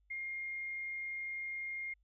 sine tone, 2126 Hz, C7, 27 cents sharp, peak -38 dBFS, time 0.1-1.94 s, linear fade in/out 10 ms, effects added 50 Hz sine -69 dBFS peak until 2.03 s

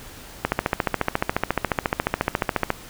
click train, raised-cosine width 0.5 ms, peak -4 dBFS, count 33, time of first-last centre 0.45-2.704 s, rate 14.2 Hz, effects pink hiss -42 dBFS RMS until 2.89 s

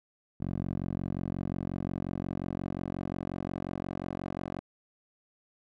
10% pulse tone with band-pass filter sweep, 45.61 Hz, F#1, 24 cents flat, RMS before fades -35 dBFS, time 0.4-4.6 s, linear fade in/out 10 ms, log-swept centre 170 to 490 Hz, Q 0.71, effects none

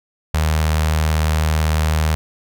sawtooth tone with notch filter, 78 Hz, D#2, 5 cents sharp, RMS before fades -17 dBFS, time 0.34-2.15 s, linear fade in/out 0 ms, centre 310 Hz, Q 0.75, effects none

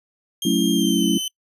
sawtooth tone with pitch glide, 3208 to 3047 Hz, G7 to G7, +39 to -50 cents, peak -21 dBFS, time 0.42-1.28 s, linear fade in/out 2 ms, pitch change -89 cents, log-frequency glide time 0.73-1.05 s
sine chord, F# minor seventh, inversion none, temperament equal, 185 / 220 / 277.2 / 329.6 Hz, F#3 / A3 / C#4 / E4, 0 / 0 / 0 / 0 cents, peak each -22 dBFS, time 0.45-1.18 s, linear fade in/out 5 ms
effects noise-tail reverb RT60 0.1 s tail -25 dB re dry + resampled to 32000 Hz

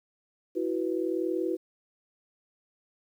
sine chord, E suspended second, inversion none, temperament equal, 329.6 / 370 / 493.9 Hz, E4 / F#4 / B4, 0 / 0 / 0 cents, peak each -30 / -30 / -34 dBFS, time 0.55-1.57 s, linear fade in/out 20 ms, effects 10-bit

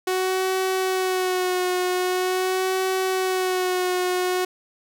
sawtooth tone with vibrato, 370 Hz, F#4, in tune, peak -17 dBFS, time 0.07-4.45 s, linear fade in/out 5 ms, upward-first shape sine, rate 0.44 Hz, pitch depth 32 cents each way, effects none

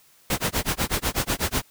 pink noise with tremolo, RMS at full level -22 dBFS, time 0.3-1.62 s, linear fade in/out 2 ms, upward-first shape sine, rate 8.1 Hz, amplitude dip 100%, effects white hiss -57 dBFS RMS until 1.7 s

